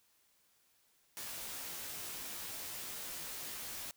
white noise with comb filter, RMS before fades -44 dBFS, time 1.17-3.91 s, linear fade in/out 0 ms, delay 16 ms, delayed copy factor -1, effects white hiss -72 dBFS RMS until 3.96 s

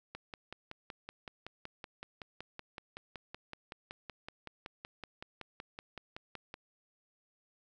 click train, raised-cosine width 0.3 ms, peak -27 dBFS, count 35, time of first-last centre 0.15-6.541 s, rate 5.32 Hz, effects none

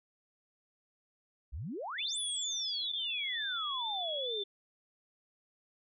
sine exponential two-way sweep, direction up then down, 55 to 10250 to 386.9 Hz, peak -37 dBFS, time 1.52-4.44 s, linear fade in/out 20 ms, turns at 2.19 s
sine tone with vibrato, 3454 Hz, A7, 33 cents flat, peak -35 dBFS, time 1.98-4.44 s, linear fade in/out 10 ms, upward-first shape sine, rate 2.2 Hz, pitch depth 59 cents each way
effects none

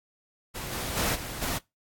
pink noise with level steps, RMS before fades -36 / -33 / -27 / -37 / -30 dBFS, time 0.54-1.59 s, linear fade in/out 20 ms, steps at 0.71 / 0.96 / 1.14 / 1.41 s, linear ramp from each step 20 ms, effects noise-tail reverb RT60 0.2 s tail -22 dB re dry + AAC 64 kbps

